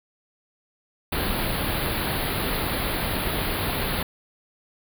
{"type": "band-stop noise", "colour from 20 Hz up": "pink", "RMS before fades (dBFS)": -26, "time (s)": [1.12, 4.03], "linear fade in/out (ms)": 5, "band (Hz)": [4600, 9900], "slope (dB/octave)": 96, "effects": []}